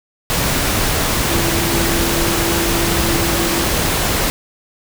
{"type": "tone in noise", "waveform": "sine", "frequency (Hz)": 337.4, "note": "E4", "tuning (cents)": 40, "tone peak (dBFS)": -21, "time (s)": [1.29, 3.64], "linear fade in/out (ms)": 0, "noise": "pink", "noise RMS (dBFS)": -17, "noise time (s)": [0.3, 4.3], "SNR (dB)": -7, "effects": []}